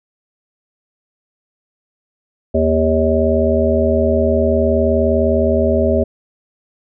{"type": "harmonic tone", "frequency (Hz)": 79.5, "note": "D#2", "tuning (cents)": 38, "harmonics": [1, 3, 5, 7, 8], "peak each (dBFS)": [-18, -18, -18, -18, -18], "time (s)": [2.54, 6.04], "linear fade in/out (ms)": 10, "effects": []}